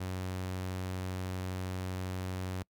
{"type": "tone", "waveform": "sawtooth", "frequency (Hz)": 92.6, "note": "F#2", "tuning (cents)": 2, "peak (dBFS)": -31, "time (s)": [0, 2.63], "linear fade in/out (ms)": 10, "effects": ["noise-tail reverb RT60 0.1 s tail -26 dB re dry"]}